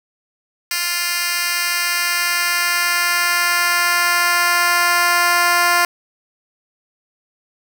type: tone with high-pass filter sweep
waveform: 10% pulse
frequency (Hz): 349.2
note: F4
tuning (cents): 0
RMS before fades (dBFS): -17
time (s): 0.71-5.85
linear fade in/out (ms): 2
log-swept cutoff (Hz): 2800 to 800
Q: 0.83
effects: none